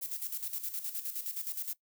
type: noise with tremolo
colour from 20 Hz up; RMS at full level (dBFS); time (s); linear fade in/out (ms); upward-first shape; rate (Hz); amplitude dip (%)
violet; -36; 0.01-1.74; 20; square; 9.6; 65
effects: noise-tail reverb RT60 0.1 s tail -19 dB re dry